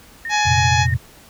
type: tone with vibrato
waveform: sine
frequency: 1820 Hz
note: A#6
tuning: 42 cents flat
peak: -24 dBFS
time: 0.25-0.94 s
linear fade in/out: 2 ms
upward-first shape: sine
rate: 3.6 Hz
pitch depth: 25 cents each way
type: harmonic tone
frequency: 841 Hz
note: G#5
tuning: 22 cents sharp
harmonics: 1 / 2 / 3 / 4 / 5 / 6 / 7 / 8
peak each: -18 / -25 / -23 / -27 / -28 / -31 / -29 / -31 dBFS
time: 0.29-0.87 s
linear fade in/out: 50 ms
type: chord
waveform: sine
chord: F suspended fourth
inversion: none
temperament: equal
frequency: 87.31 / 116.54 / 130.81 Hz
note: F2 / Bb2 / C3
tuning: 0 / 0 / 0 cents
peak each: -20 / -21 / -21 dBFS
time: 0.45-0.98 s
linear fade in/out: 20 ms
effects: pink hiss -46 dBFS RMS until 1.29 s